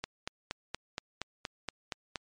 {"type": "click train", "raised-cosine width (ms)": 0.2, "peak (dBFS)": -17, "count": 10, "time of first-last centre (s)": [0.04, 2.158], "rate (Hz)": 4.25, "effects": ["MP3 48 kbps"]}